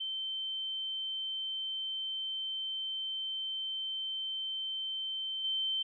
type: tone with level steps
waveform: sine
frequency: 3100 Hz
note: G7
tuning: 20 cents flat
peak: -34 / -30 dBFS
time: 0-5.83 s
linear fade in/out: 10 ms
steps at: 5.44 s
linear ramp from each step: 5 ms
effects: none